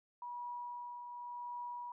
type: tone with tremolo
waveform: sine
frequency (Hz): 968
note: B5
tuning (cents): -35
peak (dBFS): -40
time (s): 0.22-1.92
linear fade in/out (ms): 2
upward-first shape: triangle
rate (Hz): 0.9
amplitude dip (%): 45
effects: none